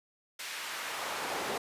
brown noise with high-pass filter sweep, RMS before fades -37 dBFS, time 0.39-1.58 s, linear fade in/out 5 ms, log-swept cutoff 2300 to 490 Hz, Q 0.83, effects resampled to 32000 Hz

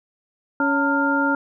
harmonic tone with a mistuned harmonic, 280 Hz, C#4, 18 cents sharp, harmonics 1 / 2 / 3 / 5, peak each -21 / -27 / -24 / -21 dBFS, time 0.6-1.35 s, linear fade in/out 2 ms, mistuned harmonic 3, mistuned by +130 cents, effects none

